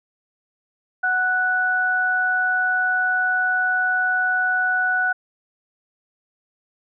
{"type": "tone pair together", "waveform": "sine", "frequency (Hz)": [740, 1480], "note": ["F#5", "F#6"], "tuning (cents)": [0, 0], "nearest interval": "octave", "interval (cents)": 1200, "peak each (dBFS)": [-25, -18], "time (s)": [1.03, 5.13], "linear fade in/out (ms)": 10, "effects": []}